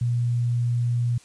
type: tone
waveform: sine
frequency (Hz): 120.1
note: B2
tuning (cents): -48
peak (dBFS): -20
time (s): 0.01-1.18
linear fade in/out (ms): 5
effects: white hiss -53 dBFS RMS until 1.24 s + resampled to 22050 Hz